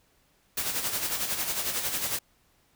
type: noise with tremolo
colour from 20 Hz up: white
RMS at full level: -28 dBFS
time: 0.57-2.19 s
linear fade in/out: 5 ms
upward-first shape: sine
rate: 11 Hz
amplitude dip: 55%
effects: pink hiss -66 dBFS RMS until 2.75 s

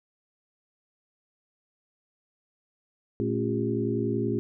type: tone cluster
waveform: sine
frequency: 116.2 / 216 / 274.1 / 352.5 / 403.2 Hz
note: A#2 / A3 / C#4 / F4 / G4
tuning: -5 / -32 / -19 / +16 / +49 cents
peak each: -31 dBFS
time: 3.2-4.39 s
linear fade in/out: 0 ms
effects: none

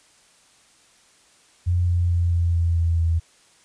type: tone with pitch steps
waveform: sine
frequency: 88.3 / 87.34 / 86.38 / 85.44 / 84.51 / 83.59 / 82.67 Hz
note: F2 / F2 / F2 / F2 / E2 / E2 / E2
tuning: +20 / +1 / -18 / -37 / +44 / +25 / +6 cents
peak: -17 dBFS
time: 1.66-3.2 s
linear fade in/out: 20 ms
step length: 220 ms
effects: white hiss -56 dBFS RMS until 3.64 s + resampled to 22050 Hz

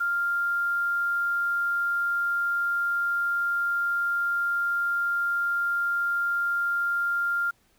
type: tone with quantisation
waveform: sine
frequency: 1396.9 Hz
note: F6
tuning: in tune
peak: -23 dBFS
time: 0-7.51 s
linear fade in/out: 10 ms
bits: 8
effects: pink hiss -65 dBFS RMS until 7.78 s

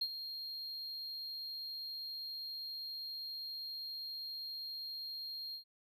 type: tone with ADSR envelope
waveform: triangle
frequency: 4225 Hz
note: C8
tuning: 16 cents sharp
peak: -29 dBFS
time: 0.01-5.64 s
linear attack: 8 ms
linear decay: 56 ms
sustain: -11 dB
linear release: 98 ms
effects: tanh soft clip ceiling -28 dBFS

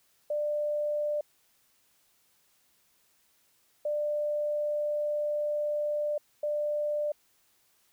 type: tone bursts at uneven times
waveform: sine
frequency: 594 Hz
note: D5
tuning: 20 cents sharp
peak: -27 dBFS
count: 3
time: 0.3-1.21 / 3.85-6.18 / 6.43-7.12 s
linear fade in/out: 5 ms
effects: white hiss -68 dBFS RMS until 7.92 s

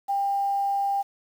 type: tone with quantisation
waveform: sine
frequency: 796 Hz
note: G5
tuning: 26 cents sharp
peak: -22 dBFS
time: 0.08-1.03 s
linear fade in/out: 20 ms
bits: 8
effects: none

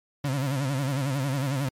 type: tone with vibrato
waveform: 35% pulse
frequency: 136.5 Hz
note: C#3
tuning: 26 cents flat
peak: -23 dBFS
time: 0.24-1.69 s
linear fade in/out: 5 ms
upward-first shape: sine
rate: 11 Hz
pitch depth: 110 cents each way
effects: MP3 64 kbps

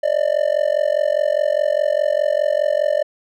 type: tone with amplitude modulation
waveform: triangle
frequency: 598 Hz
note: D5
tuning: 31 cents sharp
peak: -9 dBFS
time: 0.03-3.03 s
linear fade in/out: 10 ms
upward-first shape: sine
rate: 44.9 Hz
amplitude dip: 100%
effects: none

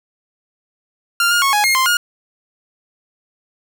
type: tone with pitch steps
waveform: sawtooth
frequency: 1393 / 1421 / 1099 / 833 / 2137 / 1046 / 1429 Hz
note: F6 / F6 / C#6 / G#5 / C7 / C6 / F6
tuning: -5 / +30 / -15 / +5 / +36 / -1 / +39 cents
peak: -9 dBFS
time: 1.2-1.97 s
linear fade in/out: 2 ms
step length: 110 ms
effects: none

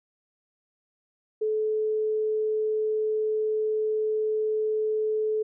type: tone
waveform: sine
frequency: 432 Hz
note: A4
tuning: 32 cents flat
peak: -23 dBFS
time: 1.41-5.43 s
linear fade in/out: 10 ms
effects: none

